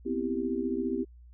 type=chord; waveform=sine; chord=C major seventh; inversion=third; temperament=equal; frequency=246.9 / 261.6 / 329.6 / 392 Hz; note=B3 / C4 / E4 / G4; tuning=0 / 0 / 0 / 0 cents; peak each=-34 / -33 / -34 / -33 dBFS; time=0.05-1.05 s; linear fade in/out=20 ms; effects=added 60 Hz sine -49 dBFS peak until 1.33 s